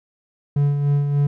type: tone with tremolo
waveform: triangle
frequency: 143.4 Hz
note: D3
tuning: 41 cents flat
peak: -12 dBFS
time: 0.56-1.27 s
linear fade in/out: 5 ms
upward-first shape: sine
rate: 3.4 Hz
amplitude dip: 45%
effects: none